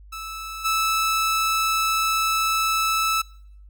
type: tone with level steps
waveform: sawtooth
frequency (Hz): 1311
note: E6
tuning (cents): -10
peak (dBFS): -28 / -16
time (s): 0.12-3.22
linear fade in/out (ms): 10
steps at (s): 0.64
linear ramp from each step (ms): 20
effects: noise-tail reverb RT60 0.7 s tail -24 dB re dry + added 50 Hz sine -43 dBFS peak until 3.69 s